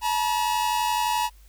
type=tone pair together; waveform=45% pulse; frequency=866 / 957.6 Hz; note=A5 / A#5; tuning=-28 / +46 cents; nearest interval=major second; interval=174 cents; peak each=-26 / -24 dBFS; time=0.01-1.3 s; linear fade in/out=50 ms; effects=added 50 Hz sine -48 dBFS peak until 1.48 s + white hiss -60 dBFS RMS until 1.48 s